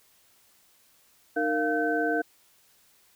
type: tone cluster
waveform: sine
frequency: 306.1 / 462.3 / 696 / 1531 Hz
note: D#4 / A#4 / F5 / G6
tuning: -28 / -14 / -6 / -41 cents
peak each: -29 dBFS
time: 1.36-2.22 s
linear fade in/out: 10 ms
effects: white hiss -62 dBFS RMS until 3.15 s